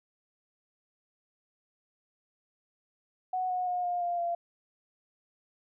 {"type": "tone with pitch steps", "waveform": "sine", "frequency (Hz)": [740, 729.4, 718.9, 708.6, 698.5, 688.5], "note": ["F#5", "F#5", "F5", "F5", "F5", "F5"], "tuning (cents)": [0, -25, 50, 25, 0, -25], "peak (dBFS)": -28, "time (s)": [3.33, 4.35], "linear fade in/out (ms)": 5, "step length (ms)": 170, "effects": []}